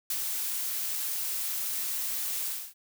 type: noise with ADSR envelope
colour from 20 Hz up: blue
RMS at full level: -30 dBFS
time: 0.1-2.74 s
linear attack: 3 ms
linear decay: 59 ms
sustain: -2 dB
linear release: 270 ms
effects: none